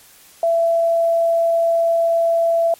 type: tone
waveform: sine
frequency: 669 Hz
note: E5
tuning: 25 cents sharp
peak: -13 dBFS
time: 0.43-2.74 s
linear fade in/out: 2 ms
effects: white hiss -47 dBFS RMS until 2.79 s + MP3 64 kbps